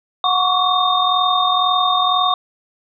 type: tone cluster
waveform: sine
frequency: 731 / 1102 / 1144 / 3656 Hz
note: F#5 / C#6 / D6 / A#7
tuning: -21 / -11 / -46 / -34 cents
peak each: -19 dBFS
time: 0.24-2.34 s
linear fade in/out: 2 ms
effects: none